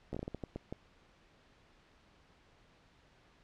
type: slowing click train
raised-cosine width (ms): 2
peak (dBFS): -26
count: 10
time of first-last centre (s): 0.13-0.725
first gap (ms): 15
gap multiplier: 1.35
effects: pink hiss -65 dBFS RMS until 3.43 s + low-pass 4000 Hz 12 dB/octave